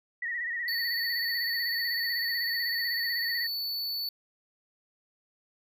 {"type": "tone with vibrato", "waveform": "sine", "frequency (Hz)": 1898, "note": "A#6", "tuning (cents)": 31, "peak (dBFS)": -30, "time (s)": [0.22, 3.47], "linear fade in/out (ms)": 5, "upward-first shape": "sine", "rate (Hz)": 16, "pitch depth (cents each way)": 66}
{"type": "tone", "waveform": "square", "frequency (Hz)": 4472, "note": "C#8", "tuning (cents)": 14, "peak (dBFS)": -31, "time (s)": [0.68, 4.09], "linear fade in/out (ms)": 2}
{"effects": []}